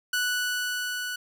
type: tone with level ramp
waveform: sawtooth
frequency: 1480 Hz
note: F#6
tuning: in tune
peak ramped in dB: -20 to -27 dBFS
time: 0.13-1.16 s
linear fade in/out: 5 ms
effects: none